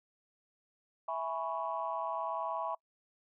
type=chord; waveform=sine; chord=C# minor seventh; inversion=first; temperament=equal; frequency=659.3 / 830.6 / 987.8 / 1108.7 Hz; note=E5 / G#5 / B5 / C#6; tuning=0 / 0 / 0 / 0 cents; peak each=-38 / -40 / -38 / -39 dBFS; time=1.08-2.75 s; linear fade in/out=5 ms; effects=noise-tail reverb RT60 0.1 s tail -26 dB re dry + tanh soft clip ceiling -23 dBFS